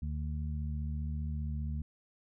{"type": "harmonic tone", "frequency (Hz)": 75.1, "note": "D2", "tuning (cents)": 39, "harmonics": [1, 2, 3], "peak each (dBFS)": [-34, -40, -44], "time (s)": [0.02, 1.82], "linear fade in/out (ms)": 5, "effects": []}